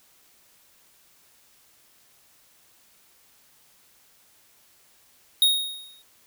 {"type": "tone with exponential decay", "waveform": "square", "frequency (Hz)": 3745, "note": "A#7", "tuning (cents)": 7, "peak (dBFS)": -14, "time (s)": [5.42, 6.02], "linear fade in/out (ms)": 1, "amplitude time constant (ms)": 130, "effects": ["white hiss -59 dBFS RMS until 6.26 s"]}